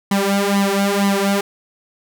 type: tone with flanger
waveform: sawtooth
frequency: 199 Hz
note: G3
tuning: 26 cents sharp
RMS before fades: -17 dBFS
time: 0.11-1.41 s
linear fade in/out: 5 ms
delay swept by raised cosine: 0.98 to 3.68 ms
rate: 2.1 Hz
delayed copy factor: +0.85
effects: none